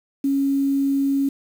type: tone with quantisation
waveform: sine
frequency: 275.9 Hz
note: C#4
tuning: 8 cents flat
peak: -17 dBFS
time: 0.24-1.29 s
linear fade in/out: 5 ms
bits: 7
effects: none